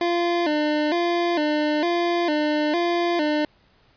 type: tone with vibrato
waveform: 25% pulse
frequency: 322.4 Hz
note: E4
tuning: 38 cents flat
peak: -16 dBFS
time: 0.01-3.45 s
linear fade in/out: 2 ms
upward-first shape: square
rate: 1.1 Hz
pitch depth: 120 cents each way
effects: pink hiss -59 dBFS RMS until 3.96 s + resampled to 11025 Hz